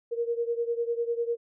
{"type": "beating tone pair", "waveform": "sine", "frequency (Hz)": [466.2, 476.2], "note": ["A#4", "A#4"], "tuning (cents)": [0, 37], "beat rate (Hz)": 10, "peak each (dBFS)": [-28, -31], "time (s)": [0.11, 1.37], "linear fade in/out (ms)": 20, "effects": []}